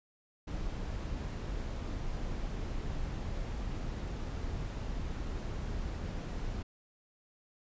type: noise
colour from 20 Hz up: brown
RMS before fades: -37 dBFS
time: 0.47-6.63 s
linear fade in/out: 10 ms
effects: resampled to 16000 Hz